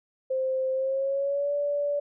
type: tone with pitch glide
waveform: sine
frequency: 523.3 to 577.3 Hz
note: C5 to D5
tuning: 0 to -30 cents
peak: -24 dBFS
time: 0.3-2 s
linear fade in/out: 10 ms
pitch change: +170 cents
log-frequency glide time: 0.72-1.54 s
effects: none